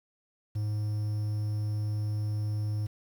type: tone with quantisation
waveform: triangle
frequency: 105.7 Hz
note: G#2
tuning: 31 cents sharp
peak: -26 dBFS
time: 0.55-2.87 s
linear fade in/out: 10 ms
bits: 9
effects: none